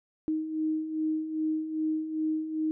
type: beating tone pair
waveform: sine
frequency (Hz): 311.1 / 313.6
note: D#4 / D#4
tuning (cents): 0 / +14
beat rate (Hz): 2.5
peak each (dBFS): -35 / -28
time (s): 0.28-2.71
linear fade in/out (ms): 0
effects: none